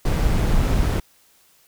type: noise with amplitude modulation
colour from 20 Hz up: brown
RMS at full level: -17 dBFS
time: 0.05-1 s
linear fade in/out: 5 ms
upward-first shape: sine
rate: 154 Hz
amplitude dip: 30%
effects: white hiss -57 dBFS RMS until 1.67 s